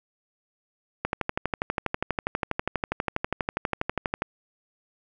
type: click train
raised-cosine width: 0.5 ms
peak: -10 dBFS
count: 40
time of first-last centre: 1.05-4.221 s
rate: 12.3 Hz
effects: none